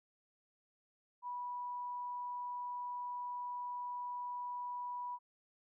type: tone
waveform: sine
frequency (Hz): 980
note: B5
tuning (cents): -14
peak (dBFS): -39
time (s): 1.22-5.19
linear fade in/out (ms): 50
effects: none